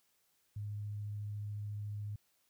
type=tone with vibrato; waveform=sine; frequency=103.83 Hz; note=G#2; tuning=in tune; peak=-38 dBFS; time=0.56-2.16 s; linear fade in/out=5 ms; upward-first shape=triangle; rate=14 Hz; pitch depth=10 cents each way; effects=white hiss -75 dBFS RMS until 2.49 s